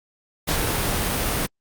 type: noise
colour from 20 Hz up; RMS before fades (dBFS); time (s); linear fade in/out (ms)
pink; -23; 0.47-1.47; 20
effects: Opus 48 kbps